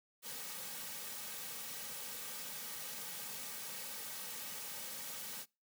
white noise with comb filter, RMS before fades -45 dBFS, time 0.22-5.46 s, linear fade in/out 50 ms, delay 2.9 ms, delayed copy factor -0.7, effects noise-tail reverb RT60 0.3 s tail -26 dB re dry + high-pass 150 Hz 12 dB/octave

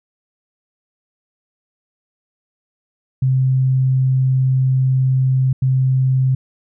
sine tone bursts at uneven times, 130.81 Hz, C3, in tune, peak -12 dBFS, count 2, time 3.22-5.53 / 5.62-6.35 s, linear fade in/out 5 ms, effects none

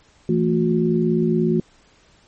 sine tone cluster, 166.9 / 223.7 / 361.7 Hz, E3 / A3 / F#4, +22 / +29 / -39 cents, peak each -20 dBFS, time 0.29-1.6 s, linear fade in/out 2 ms, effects pink hiss -55 dBFS RMS until 2.27 s + MP3 32 kbps

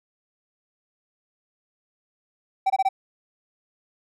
triangle tone bursts, 771 Hz, G5, 29 cents flat, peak -15 dBFS, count 4, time 2.66-2.89 s, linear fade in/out 10 ms, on 41 ms, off 22 ms, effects none

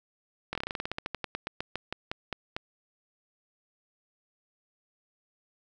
slowing click train, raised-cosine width 0.3 ms, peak -16 dBFS, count 23, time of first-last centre 0.53-2.565 s, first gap 22 ms, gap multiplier 1.12, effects none

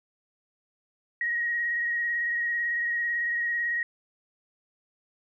sine tone with vibrato, 1889 Hz, A#6, 22 cents sharp, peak -25 dBFS, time 1.21-3.83 s, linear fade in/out 2 ms, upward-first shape sine, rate 18 Hz, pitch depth 19 cents each way, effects none

